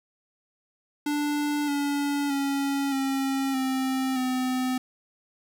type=tone with pitch steps; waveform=square; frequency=293.7 / 285.7 / 277.9 / 270.3 / 262.9 / 255.7 Hz; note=D4 / D4 / C#4 / C#4 / C4 / C4; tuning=0 / -48 / +4 / -44 / +8 / -40 cents; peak=-25 dBFS; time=1.06-4.78 s; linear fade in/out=5 ms; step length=620 ms; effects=10-bit